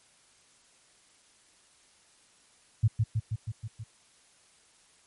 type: tone with echo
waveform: sine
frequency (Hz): 110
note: A2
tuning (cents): 0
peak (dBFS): -18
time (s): 2.83-2.88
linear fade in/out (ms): 10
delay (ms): 160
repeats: 6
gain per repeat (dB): -3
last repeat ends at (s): 3.84
effects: white hiss -62 dBFS RMS until 5.06 s + MP3 48 kbps